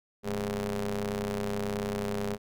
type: ring-modulated tone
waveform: sawtooth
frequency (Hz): 98.5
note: G2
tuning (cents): +9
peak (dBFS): -23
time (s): 0.23-2.38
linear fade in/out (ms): 50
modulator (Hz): 311
effects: none